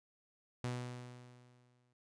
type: tone with exponential decay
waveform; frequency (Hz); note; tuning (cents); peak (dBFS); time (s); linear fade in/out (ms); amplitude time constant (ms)
sawtooth; 123.47; B2; 0; -32; 0.64-1.93; 0; 280
effects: noise-tail reverb RT60 0.1 s tail -25 dB re dry + resampled to 22050 Hz